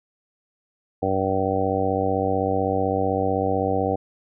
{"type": "harmonic tone", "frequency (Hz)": 95.8, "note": "G2", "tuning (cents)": -39, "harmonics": [1, 2, 3, 4, 5, 6, 7, 8], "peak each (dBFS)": [-29, -31, -28, -32, -25, -29, -30, -26], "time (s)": [1.02, 3.96], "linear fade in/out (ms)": 10, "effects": []}